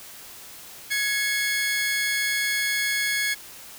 sawtooth tone pair together, 1674 / 2183 Hz, G#6 / C#7, +13 / -27 cents, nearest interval perfect fourth, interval 460 cents, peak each -22 dBFS, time 0.9-3.35 s, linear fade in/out 20 ms, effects white hiss -43 dBFS RMS until 3.78 s

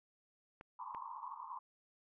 clicks, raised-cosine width 0.5 ms, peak -36 dBFS, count 2, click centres 0.611 / 0.948 s
white band-pass noise, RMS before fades -47 dBFS, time 0.79-1.59 s, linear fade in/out 5 ms, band 900 to 1100 Hz, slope 96 dB/octave
effects none

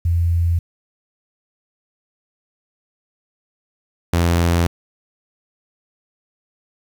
sine / sawtooth tone pair in turn, 85.1 / 85.41 Hz, F2 / F2, -44 / -38 cents, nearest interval unison, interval 6 cents, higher second, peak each -14 / -10 dBFS, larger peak second, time 0.05-0.59 / 4.13-4.67 s, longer neither, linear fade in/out 5 ms, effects 8-bit

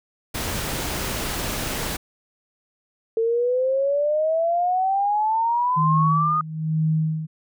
pink noise, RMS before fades -27 dBFS, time 0.34-1.97 s, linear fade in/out 10 ms
sine exponential sweep, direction up, 446.2 to 1244.5 Hz, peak -18 dBFS, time 3.17-6.41 s, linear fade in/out 2 ms
sine tone with tremolo, 157.6 Hz, D#3, 23 cents sharp, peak -17 dBFS, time 5.76-7.27 s, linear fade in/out 20 ms, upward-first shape sine, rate 1.1 Hz, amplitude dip 80%
effects none

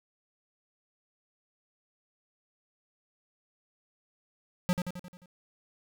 square tone with echo, 179.5 Hz, F3, 48 cents sharp, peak -24 dBFS, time 4.69-4.73 s, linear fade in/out 0 ms, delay 88 ms, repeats 6, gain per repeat -5 dB, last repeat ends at 5.258 s, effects none

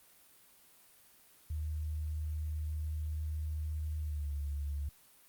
sine tone with pitch glide, 77 to 71.84 Hz, D#2 to D2, -17 to -38 cents, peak -34 dBFS, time 1.5-4.89 s, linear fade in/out 5 ms, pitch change -121 cents, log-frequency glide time 4.01-4.31 s, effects white hiss -62 dBFS RMS until 5.28 s + Opus 32 kbps

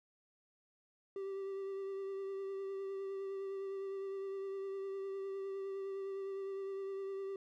triangle tone with vibrato, 390 Hz, G4, 9 cents flat, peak -37 dBFS, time 1.16-7.36 s, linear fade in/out 2 ms, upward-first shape triangle, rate 9.8 Hz, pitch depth 22 cents each way, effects none

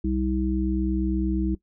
harmonic tone, 64.3 Hz, C2, 30 cents flat, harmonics 1 / 3 / 5, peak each -26 / -27 / -26 dBFS, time 0.04-1.55 s, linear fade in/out 5 ms, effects noise-tail reverb RT60 0.1 s tail -18 dB re dry

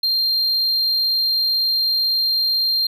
triangle tone, 4186 Hz, C8, in tune, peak -15 dBFS, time 0.03-2.87 s, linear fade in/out 5 ms, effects none

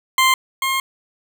20% pulse tone pair in turn, 1046.5 / 1067.9 Hz, C6 / C6, 0 / +35 cents, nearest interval unison, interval 35 cents, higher second, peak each -7 / -13 dBFS, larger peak first, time 0.18-0.34 / 0.62-0.8 s, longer second, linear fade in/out 2 ms, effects 8-bit

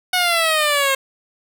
10% pulse exponential sweep, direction down, 737 to 533 Hz, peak -7 dBFS, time 0.13-0.95 s, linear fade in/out 5 ms, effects none

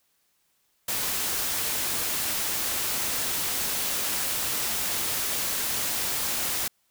white noise, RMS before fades -28 dBFS, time 0.88-6.68 s, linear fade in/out 5 ms, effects white hiss -70 dBFS RMS until 6.9 s

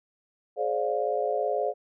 sine chord, D half-diminished seventh, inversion second, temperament just, 422.9 / 528.6 / 587.3 / 704.8 Hz, Ab4 / C5 / D5 / F5, +31 / +18 / 0 / +16 cents, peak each -30 dBFS, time 0.56-1.74 s, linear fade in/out 50 ms, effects none

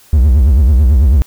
triangle tone with vibrato, 68.1 Hz, C#2, 30 cents flat, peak -3 dBFS, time 0.13-1.22 s, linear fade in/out 0 ms, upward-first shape triangle, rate 9.1 Hz, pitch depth 300 cents each way, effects white hiss -45 dBFS RMS until 1.26 s

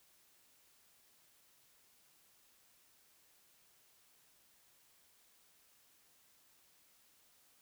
silence, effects white hiss -69 dBFS RMS until 7.61 s

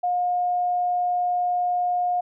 sine tone, 715 Hz, F5, 41 cents sharp, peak -20 dBFS, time 0.03-2.21 s, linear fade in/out 10 ms, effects none

